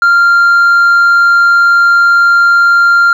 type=tone with hard clipping; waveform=triangle; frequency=1391 Hz; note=F6; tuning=7 cents flat; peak=-3 dBFS; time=0.02-3.13 s; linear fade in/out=2 ms; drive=1 dB; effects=none